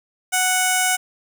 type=tone with notch filter; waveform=5% pulse; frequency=740 Hz; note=F#5; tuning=in tune; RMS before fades=-19 dBFS; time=0.32-0.97 s; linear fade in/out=20 ms; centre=4300 Hz; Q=0.91; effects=none